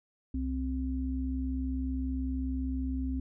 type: tone pair together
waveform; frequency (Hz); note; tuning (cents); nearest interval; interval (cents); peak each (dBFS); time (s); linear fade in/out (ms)
sine; 65.4 / 261.6; C2 / C4; 0 / 0; 2 octaves; 2400; -32 / -33; 0.34-3.2; 5
effects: none